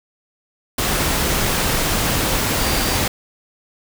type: tone in noise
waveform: sine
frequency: 4699 Hz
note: D8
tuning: in tune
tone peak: -29 dBFS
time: 2.6-2.97 s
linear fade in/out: 5 ms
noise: pink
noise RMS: -19 dBFS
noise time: 0.78-3.08 s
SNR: -13 dB
effects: none